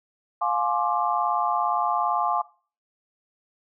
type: chord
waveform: sine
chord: D half-diminished seventh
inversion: first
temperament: just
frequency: 704.8 / 845.8 / 1057.2 / 1174.7 Hz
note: F5 / Ab5 / C6 / D6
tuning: +16 / +31 / +18 / 0 cents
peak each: -27 dBFS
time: 0.41-2.42 s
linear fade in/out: 10 ms
effects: noise-tail reverb RT60 0.4 s tail -20 dB re dry